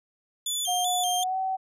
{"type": "tone with vibrato", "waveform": "20% pulse", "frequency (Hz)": 3322, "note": "G#7", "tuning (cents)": 0, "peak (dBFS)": -21, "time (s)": [0.46, 1.24], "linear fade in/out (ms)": 5, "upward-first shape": "square", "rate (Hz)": 2.6, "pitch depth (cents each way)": 75}
{"type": "tone with pitch glide", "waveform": "sine", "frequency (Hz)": [724, 760], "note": ["F#5", "F#5"], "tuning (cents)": [-38, 46], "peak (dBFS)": -25, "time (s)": [0.67, 1.57], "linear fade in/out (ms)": 20, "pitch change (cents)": 84, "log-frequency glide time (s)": [1.17, 1.37]}
{"effects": []}